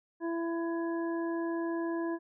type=harmonic tone; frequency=334.3 Hz; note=E4; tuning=24 cents sharp; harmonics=1 / 2 / 3 / 5; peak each=-31 / -41 / -42 / -45 dBFS; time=0.2-2.19 s; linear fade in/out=50 ms; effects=none